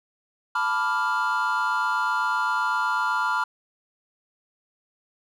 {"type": "chord", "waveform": "triangle", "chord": "B half-diminished seventh", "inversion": "third", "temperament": "equal", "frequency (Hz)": [880, 987.8, 1174.7, 1396.9], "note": ["A5", "B5", "D6", "F6"], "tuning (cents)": [0, 0, 0, 0], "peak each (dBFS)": [-28, -24, -28, -23], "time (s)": [0.55, 3.44], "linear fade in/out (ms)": 5, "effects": ["tanh soft clip ceiling -11 dBFS"]}